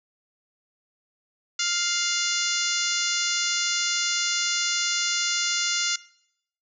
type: harmonic tone with a mistuned harmonic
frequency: 698.5 Hz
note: F5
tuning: in tune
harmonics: 2 / 3 / 4 / 5 / 6 / 7 / 8 / 9 / 10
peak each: -32 / -32 / -32 / -32 / -32 / -32 / -32 / -32 / -32 dBFS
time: 1.59-5.96 s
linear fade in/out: 5 ms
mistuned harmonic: 4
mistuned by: +27 cents
effects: noise-tail reverb RT60 0.7 s tail -20 dB re dry